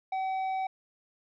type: tone with tanh clipping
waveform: triangle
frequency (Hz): 761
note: F#5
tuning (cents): +48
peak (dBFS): -30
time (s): 0.12-0.67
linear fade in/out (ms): 5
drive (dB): 11
effects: none